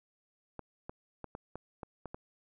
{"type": "clicks", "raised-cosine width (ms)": 1, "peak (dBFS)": -27, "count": 8, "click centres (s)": [0.593, 0.895, 1.243, 1.351, 1.556, 1.832, 2.057, 2.145], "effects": []}